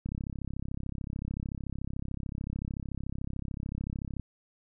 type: click train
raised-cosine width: 5 ms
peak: -23 dBFS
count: 140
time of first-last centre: 0.06-4.197 s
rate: 33.6 Hz
effects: none